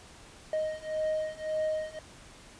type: beating tone pair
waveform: triangle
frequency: 622.3 / 624.1 Hz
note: D#5 / D#5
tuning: 0 / +5 cents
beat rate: 1.8 Hz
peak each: -31 / -30 dBFS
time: 0.53-1.99 s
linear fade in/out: 2 ms
effects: pink hiss -52 dBFS RMS until 2.59 s + resampled to 22050 Hz